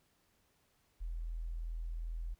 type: tone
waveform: sine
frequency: 41.32 Hz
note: E1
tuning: 5 cents sharp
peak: -37 dBFS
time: 1-2.35 s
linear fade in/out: 20 ms
effects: pink hiss -74 dBFS RMS until 2.39 s